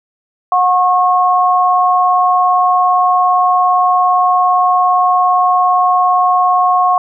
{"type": "tone pair together", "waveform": "sine", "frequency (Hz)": [727.5, 1090], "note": ["F#5", "C#6"], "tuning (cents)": [-29, -29], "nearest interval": "perfect fifth", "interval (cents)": 700, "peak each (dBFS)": -11, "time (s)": [0.52, 6.98], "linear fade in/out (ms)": 2, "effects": []}